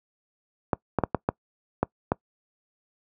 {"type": "clicks", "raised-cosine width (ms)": 1, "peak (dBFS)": -7, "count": 7, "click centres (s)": [0.732, 0.987, 1.037, 1.147, 1.289, 1.83, 2.119], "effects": ["noise-tail reverb RT60 0.1 s tail -24 dB re dry", "high-pass 80 Hz 12 dB/octave"]}